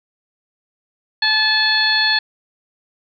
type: harmonic tone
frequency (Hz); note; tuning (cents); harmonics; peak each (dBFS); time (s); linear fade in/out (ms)
866; A5; -28; 1 / 2 / 3 / 4 / 5; -25 / -17 / -26 / -22 / -17; 1.22-2.19; 5
effects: none